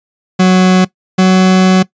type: tone pair in turn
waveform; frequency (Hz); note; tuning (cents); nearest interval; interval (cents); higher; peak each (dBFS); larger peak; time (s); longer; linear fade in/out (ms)
40% pulse; 185 / 186.5; F#3 / F#3; 0 / +14; unison; 14; second; -4; neither; 0.39-0.85 / 1.18-1.83; second; 10
effects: noise-tail reverb RT60 0.1 s tail -20 dB re dry + resampled to 16000 Hz